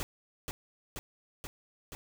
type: noise with echo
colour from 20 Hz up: pink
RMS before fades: -36 dBFS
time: 0-0.03 s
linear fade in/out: 0 ms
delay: 480 ms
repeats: 4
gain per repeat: -2 dB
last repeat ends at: 1.95 s
effects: none